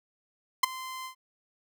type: tone with ADSR envelope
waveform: sawtooth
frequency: 1037 Hz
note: C6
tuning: 16 cents flat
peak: -12 dBFS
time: 0.63-1.15 s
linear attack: 7 ms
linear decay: 12 ms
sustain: -21 dB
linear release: 98 ms
effects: none